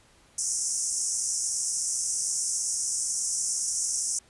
pink band-pass noise, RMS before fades -29 dBFS, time 0.38-4.19 s, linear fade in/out 5 ms, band 5500 to 10000 Hz, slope 96 dB/octave, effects pink hiss -59 dBFS RMS until 4.29 s + resampled to 24000 Hz

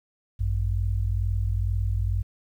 sine tone pair together, 53.99 / 96.2 Hz, A1 / G2, -32 / -32 cents, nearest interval minor seventh, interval 1000 cents, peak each -25 dBFS, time 0.39-2.23 s, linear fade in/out 20 ms, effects 10-bit

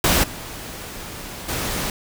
pink noise with level steps, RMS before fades -17 / -34 / -25 dBFS, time 0.04-1.9 s, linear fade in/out 2 ms, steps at 0.23 / 1.48 s, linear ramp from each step 10 ms, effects none

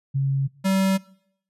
sine / square tone pair in turn, 136.7 / 192.01 Hz, C#3 / G3, -24 / -36 cents, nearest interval tritone, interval 588 cents, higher second, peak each -19 dBFS, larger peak neither, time 0.14-0.48 / 0.64-0.98 s, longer neither, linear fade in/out 20 ms, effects noise-tail reverb RT60 0.7 s tail -22 dB re dry + resampled to 32000 Hz

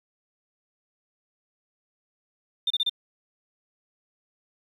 sine tone bursts, 3600 Hz, A7, 39 cents sharp, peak -20 dBFS, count 4, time 2.67-2.896 s, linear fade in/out 5 ms, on 34 ms, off 30 ms, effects tanh soft clip ceiling -17 dBFS + 9-bit

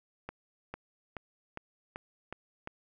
accelerating click train, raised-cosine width 0.5 ms, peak -24 dBFS, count 7, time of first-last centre 0.29-2.674 s, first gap 450 ms, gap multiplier 0.95, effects none

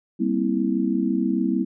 sine chord, C dominant seventh, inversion second, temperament just, 196.22 / 235.5 / 261.6 / 327 Hz, G3 / Bb3 / C4 / E4, +2 / +18 / 0 / -14 cents, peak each -25 dBFS, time 0.19-1.65 s, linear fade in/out 20 ms, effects none

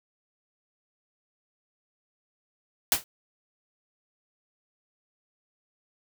white noise with exponential decay, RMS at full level -17 dBFS, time 2.92-3.04 s, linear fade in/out 1 ms, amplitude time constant 26 ms, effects none

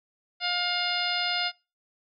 harmonic tone with a mistuned harmonic, 710 Hz, F5, 28 cents sharp, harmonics 1 / 2 / 3 / 4 / 5 / 6 / 7, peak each -33 / -33 / -33 / -33 / -33 / -33 / -33 dBFS, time 0.4-1.52 s, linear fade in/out 50 ms, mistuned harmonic 6, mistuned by -16 cents, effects noise-tail reverb RT60 0.3 s tail -25 dB re dry

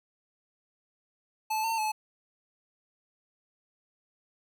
square tone with pitch steps, 870 / 903 / 862 Hz, A5 / A5 / A5, -20 / +45 / -36 cents, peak -28 dBFS, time 1.5-1.92 s, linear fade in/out 10 ms, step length 140 ms, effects none

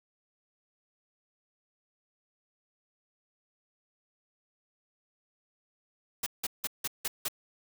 white noise bursts, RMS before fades -32 dBFS, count 6, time 6.23-7.284 s, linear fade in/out 5 ms, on 34 ms, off 170 ms, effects none

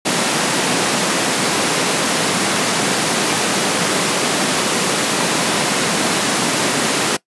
pink high-pass noise, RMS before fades -17 dBFS, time 0.05-7.17 s, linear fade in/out 10 ms, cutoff 170 Hz, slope 24 dB/octave, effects noise-tail reverb RT60 0.1 s tail -21 dB re dry + resampled to 24000 Hz

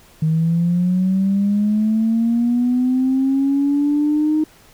sine linear sweep, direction up, 156.1 to 311.1 Hz, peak -13 dBFS, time 0.22-4.44 s, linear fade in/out 5 ms, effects tanh soft clip ceiling -9 dBFS + pink hiss -49 dBFS RMS until 4.73 s

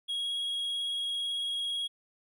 triangle tone with vibrato, 3300 Hz, G#7, 12 cents flat, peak -29 dBFS, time 0.08-1.88 s, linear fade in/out 20 ms, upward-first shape sine, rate 18 Hz, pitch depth 15 cents each way, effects none

